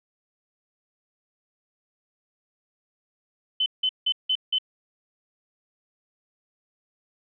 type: tone bursts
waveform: sine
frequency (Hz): 3041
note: F#7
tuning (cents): +47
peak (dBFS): -20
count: 5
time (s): 3.6-4.585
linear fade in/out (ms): 5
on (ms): 61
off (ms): 170
effects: none